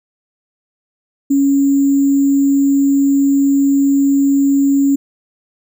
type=tone with sample-and-hold; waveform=sine; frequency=277.7 Hz; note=C#4; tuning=3 cents sharp; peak=-9 dBFS; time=1.3-4.96 s; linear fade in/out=10 ms; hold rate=7350 Hz; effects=none